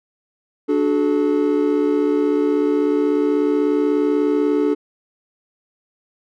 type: chord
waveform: triangle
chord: D major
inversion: none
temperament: equal with one note detuned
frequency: 293.7 / 370 / 430.2 Hz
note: D4 / F#4 / A4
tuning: 0 / 0 / -39 cents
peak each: -16 / -21 / -17 dBFS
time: 0.68-4.75 s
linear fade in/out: 20 ms
effects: none